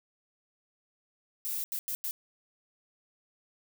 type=noise bursts at uneven times; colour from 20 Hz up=violet; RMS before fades=-34 dBFS; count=4; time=1.45-1.64 / 1.72-1.79 / 1.88-1.95 / 2.04-2.11 s; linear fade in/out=0 ms; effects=none